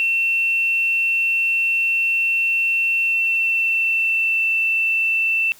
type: tone with pitch glide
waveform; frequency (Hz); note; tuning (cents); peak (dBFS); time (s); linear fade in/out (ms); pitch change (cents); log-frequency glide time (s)
sine; 2700 to 2672; E7 to E7; +41 to +23; -16; 0-5.52; 0; -18; 3.04-4.5
effects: white hiss -48 dBFS RMS until 5.59 s